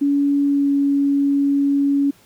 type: tone with pitch glide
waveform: sine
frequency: 283.3 to 280.9 Hz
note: C#4 to C#4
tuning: +38 to +23 cents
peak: -14 dBFS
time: 0.01-2.11 s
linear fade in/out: 10 ms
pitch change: -15 cents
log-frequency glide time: 0.45-0.7 s
effects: pink hiss -52 dBFS RMS until 2.25 s + high-pass 80 Hz 12 dB/octave